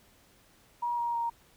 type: tone with pitch steps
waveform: sine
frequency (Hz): 955 / 944.6 / 934.3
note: A#5 / A#5 / A#5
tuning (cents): +42 / +23 / +4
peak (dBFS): -28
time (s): 0.82-1.3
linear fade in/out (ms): 10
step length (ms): 160
effects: pink hiss -62 dBFS RMS until 1.56 s